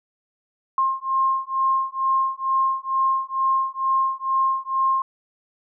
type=beating tone pair; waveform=sine; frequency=1063 / 1065.2 Hz; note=C6 / C6; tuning=+27 / +31 cents; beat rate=2.2 Hz; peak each=-22 dBFS; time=0.78-5.02 s; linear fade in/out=2 ms; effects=none